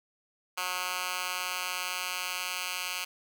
10% pulse tone with high-pass filter sweep, 181.9 Hz, F#3, 29 cents flat, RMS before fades -34 dBFS, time 0.57-3.05 s, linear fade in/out 10 ms, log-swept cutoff 1400 to 2100 Hz, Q 1.1, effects none

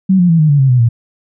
sine tone with pitch steps, 189.7 / 177 / 165.14 / 154.08 / 143.77 / 134.14 / 125.16 / 116.77 Hz, F#3 / F3 / E3 / D#3 / D3 / C3 / B2 / A#2, +43 / +23 / +3 / -17 / -36 / +43 / +24 / +3 cents, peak -6 dBFS, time 0.09-0.89 s, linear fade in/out 10 ms, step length 100 ms, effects none

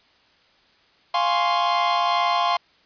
45% pulse chord, Db major seventh, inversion first, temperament equal, 698.5 / 830.6 / 1046.5 / 1108.7 Hz, F5 / Ab5 / C6 / Db6, 0 / 0 / 0 / 0 cents, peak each -23 / -27 / -22 / -28 dBFS, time 1.14-2.57 s, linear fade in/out 5 ms, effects white hiss -58 dBFS RMS until 2.85 s + resampled to 11025 Hz

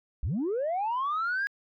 sine linear sweep, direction up, 44.86 to 1661.2 Hz, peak -25 dBFS, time 0.23-1.47 s, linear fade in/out 0 ms, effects tanh soft clip ceiling -24 dBFS

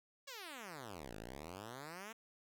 5% pulse exponential two-way sweep, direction down then up, 578 to 50.7 to 232.4 Hz, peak -36 dBFS, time 0.27-2.13 s, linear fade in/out 10 ms, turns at 1.16 s, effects none

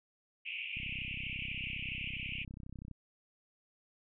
pink band-pass noise, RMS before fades -41 dBFS, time 0.45-2.45 s, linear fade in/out 20 ms, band 2300 to 2900 Hz, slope 96 dB/octave
click train, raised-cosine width 5 ms, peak -34 dBFS, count 70, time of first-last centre 0.77-2.913 s, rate 32.2 Hz
effects none

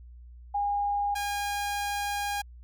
sine / sawtooth tone pair in turn, 814 / 814 Hz, G#5 / G#5, -35 / -35 cents, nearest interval unison, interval 0 cents, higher neither, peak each -25 dBFS, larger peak neither, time 0.54-1.15 / 1.15-2.42 s, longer second, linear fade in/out 10 ms, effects added 60 Hz sine -45 dBFS peak until 2.63 s

